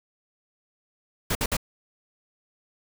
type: noise bursts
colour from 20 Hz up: pink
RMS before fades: -25 dBFS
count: 3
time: 1.3-1.568 s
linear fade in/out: 5 ms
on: 52 ms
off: 56 ms
effects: none